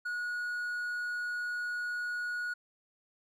triangle tone, 1454 Hz, F#6, 31 cents flat, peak -31 dBFS, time 0.05-2.54 s, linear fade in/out 10 ms, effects none

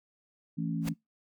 sine chord, A major, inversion second, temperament equal with one note detuned, 164.81 / 222 / 277.2 Hz, E3 / A3 / C#4, 0 / +16 / 0 cents, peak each -32 / -36 / -36 dBFS, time 0.57-0.94 s, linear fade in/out 20 ms
pink noise with exponential growth, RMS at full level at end -32 dBFS, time 0.81-0.89 s, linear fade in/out 5 ms, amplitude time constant 17 ms
effects noise-tail reverb RT60 0.2 s tail -26 dB re dry

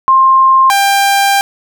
sine / sawtooth tone pair in turn, 1058 / 794.3 Hz, C6 / G5, +19 / +23 cents, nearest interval perfect fourth, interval 496 cents, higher first, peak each -4 dBFS, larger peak neither, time 0.08-0.7 / 0.7-1.41 s, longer second, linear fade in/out 0 ms, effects none

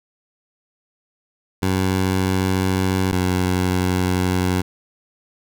15% pulse tone pair in turn, 94 / 91.64 Hz, F#2 / F#2, +28 / -16 cents, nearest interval unison, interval 44 cents, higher first, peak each -11 dBFS, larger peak neither, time 1.62-3.12 / 3.12-4.62 s, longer neither, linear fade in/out 10 ms, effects none

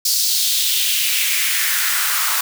white noise with high-pass filter sweep, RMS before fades -18 dBFS, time 0.05-2.41 s, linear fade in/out 5 ms, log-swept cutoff 5000 to 1100 Hz, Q 2.5, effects none

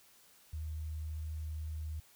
sine tone, 77.78 Hz, D#2, in tune, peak -37 dBFS, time 0.53-2 s, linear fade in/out 5 ms, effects white hiss -63 dBFS RMS until 2.15 s

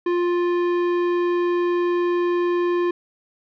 sine tone with tanh clipping, 350.6 Hz, F4, 7 cents sharp, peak -20 dBFS, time 0.06-2.91 s, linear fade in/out 5 ms, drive 14 dB, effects none

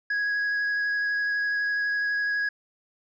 triangle tone with vibrato, 1661.2 Hz, G#6, in tune, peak -22 dBFS, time 0.1-2.49 s, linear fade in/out 5 ms, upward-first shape sine, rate 12 Hz, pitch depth 9 cents each way, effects resampled to 16000 Hz

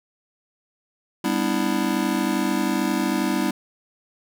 square chord, E minor seventh, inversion first, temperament just, 197.78 / 247.2 / 296.7 / 329.6 Hz, G3 / B3 / D4 / E4, +16 / +2 / +18 / 0 cents, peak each -27 dBFS, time 1.24-3.51 s, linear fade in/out 5 ms, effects none

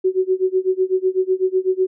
sine tone with tremolo, 374.2 Hz, F#4, 20 cents sharp, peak -12 dBFS, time 0.04-1.87 s, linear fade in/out 10 ms, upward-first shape sine, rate 8 Hz, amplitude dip 95%, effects none

